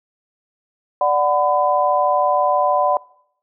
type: chord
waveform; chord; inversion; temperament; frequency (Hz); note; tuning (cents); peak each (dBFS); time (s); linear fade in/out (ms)
sine; B minor; first; equal with one note detuned; 587.3 / 740 / 1006.2; D5 / F#5 / B5; 0 / 0 / +32; -18; 1.01-2.97; 2
effects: noise-tail reverb RT60 0.7 s tail -23 dB re dry

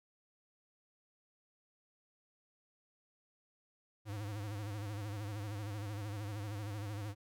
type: tone with vibrato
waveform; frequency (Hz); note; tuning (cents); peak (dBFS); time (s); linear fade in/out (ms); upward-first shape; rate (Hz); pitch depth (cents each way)
square; 103.83; G#2; 0; -40; 4.05-7.15; 50; sine; 13; 91
effects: none

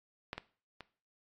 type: clicks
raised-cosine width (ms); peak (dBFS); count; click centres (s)
0.3; -21 / -23 / -29; 3; 0.331 / 0.38 / 0.807
effects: noise-tail reverb RT60 0.4 s tail -17 dB re dry + MP3 48 kbps

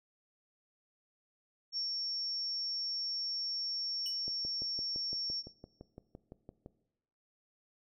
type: tone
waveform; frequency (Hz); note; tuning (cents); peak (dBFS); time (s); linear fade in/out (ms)
sine; 5480; F8; -34; -33; 1.72-5.44; 50
type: tone with exponential decay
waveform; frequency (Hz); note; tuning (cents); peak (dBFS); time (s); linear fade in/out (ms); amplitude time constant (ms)
sawtooth; 2960; F#7; 0; -36; 4.06-4.19; 1; 28
type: click train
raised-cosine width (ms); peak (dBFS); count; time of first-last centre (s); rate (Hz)
2; -34; 15; 4.28-6.661; 5.88
effects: noise-tail reverb RT60 0.9 s tail -18 dB re dry

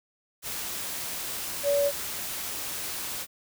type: tone in noise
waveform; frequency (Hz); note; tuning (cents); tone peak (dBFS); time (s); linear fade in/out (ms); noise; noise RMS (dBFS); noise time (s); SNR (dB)
sine; 569; C#5; +45; -21; 1.63-1.92; 50; white; -34; 0.42-3.27; +10
effects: none

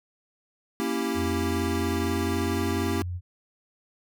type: chord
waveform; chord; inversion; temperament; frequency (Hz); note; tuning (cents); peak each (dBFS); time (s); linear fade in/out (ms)
square; A# diminished seventh; none; equal; 233.1 / 277.2 / 329.6 / 392; A#3 / C#4 / E4 / G4; 0 / 0 / 0 / 0; -32; 0.8-3.02; 0
type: tone with pitch glide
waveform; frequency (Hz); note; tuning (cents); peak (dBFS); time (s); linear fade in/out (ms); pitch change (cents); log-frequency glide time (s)
sine; 85.8 to 88.88; F2 to F2; -30 to +31; -29; 1.14-3.21; 50; +61; 1.99-2.59
effects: none

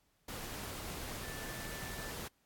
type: tone in noise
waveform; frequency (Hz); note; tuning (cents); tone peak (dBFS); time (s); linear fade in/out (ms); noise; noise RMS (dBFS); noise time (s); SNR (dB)
sine; 1760; A6; 0; -50; 1.23-2.11; 5; pink; -44; 0.28-2.28; -9
effects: pink hiss -75 dBFS RMS until 2.45 s + AAC 64 kbps

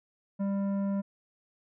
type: tone with tanh clipping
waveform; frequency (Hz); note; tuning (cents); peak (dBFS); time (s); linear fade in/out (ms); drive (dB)
sine; 198; G3; +18; -29; 0.39-1.02; 20; 11
effects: none

